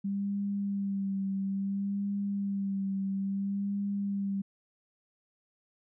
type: tone with vibrato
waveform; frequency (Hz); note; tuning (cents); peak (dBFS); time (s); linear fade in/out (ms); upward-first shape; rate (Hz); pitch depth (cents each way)
sine; 197.6; G3; +14; -29; 0.04-4.42; 10; sine; 0.59; 29
effects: none